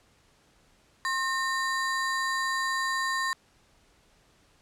square ring-modulated tone, 1446 Hz, F#6, 40 cents flat, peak -24 dBFS, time 1.05-3.33 s, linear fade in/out 0 ms, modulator 382 Hz, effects pink hiss -63 dBFS RMS until 4.61 s + low-pass 9000 Hz 12 dB/octave

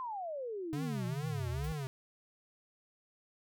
sine exponential sweep, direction down, 1057 to 58.27 Hz, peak -37 dBFS, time 0-1.72 s, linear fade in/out 0 ms
square tone with vibrato, 138.59 Hz, C#3, in tune, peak -37 dBFS, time 0.73-1.87 s, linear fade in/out 0 ms, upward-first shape triangle, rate 2.3 Hz, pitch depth 270 cents each way
white noise with exponential decay, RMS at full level -49 dBFS, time 1.64-1.76 s, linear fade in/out 2 ms, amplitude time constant 25 ms
effects none

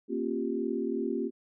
sine chord, G half-diminished seventh, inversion first, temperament equal with one note detuned, 233.1 / 271 / 349.2 / 392 Hz, Bb3 / Db4 / F4 / G4, 0 / -39 / 0 / 0 cents, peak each -34 dBFS, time 0.08-1.31 s, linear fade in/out 50 ms, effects none

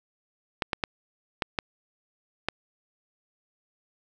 clicks, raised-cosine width 0.3 ms, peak -9 dBFS, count 6, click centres 0.622 / 0.732 / 0.838 / 1.422 / 1.588 / 2.486 s, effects none

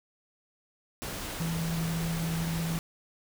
sine tone in noise, 164.81 Hz, E3, in tune, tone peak -29 dBFS, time 1.4-2.78 s, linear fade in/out 0 ms, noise pink, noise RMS -37 dBFS, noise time 1.02-2.79 s, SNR +5 dB, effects none

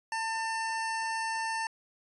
25% pulse tone, 897 Hz, A5, 33 cents sharp, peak -27 dBFS, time 0.12-1.67 s, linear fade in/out 2 ms, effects resampled to 24000 Hz

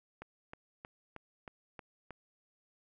click train, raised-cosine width 0.5 ms, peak -30 dBFS, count 7, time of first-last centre 0.22-2.107 s, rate 3.18 Hz, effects none

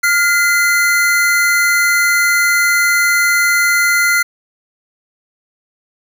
square tone pair together, 1410 / 2045 Hz, F6 / C7, +16 / -40 cents, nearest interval tritone, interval 644 cents, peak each -14 dBFS, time 0.03-4.23 s, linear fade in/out 10 ms, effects none

